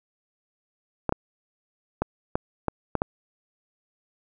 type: clicks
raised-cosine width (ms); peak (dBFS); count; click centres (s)
1; -9; 7; 1.093 / 1.124 / 2.02 / 2.355 / 2.683 / 2.953 / 3.019
effects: none